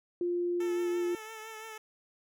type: tone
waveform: sine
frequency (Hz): 350.5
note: F4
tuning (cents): +6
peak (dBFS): -28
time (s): 0.21-1.15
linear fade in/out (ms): 2
type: tone with vibrato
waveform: 10% pulse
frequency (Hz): 440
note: A4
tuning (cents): 0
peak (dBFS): -34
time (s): 0.6-1.78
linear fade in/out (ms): 5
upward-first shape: triangle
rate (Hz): 5.9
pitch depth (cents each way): 38
effects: none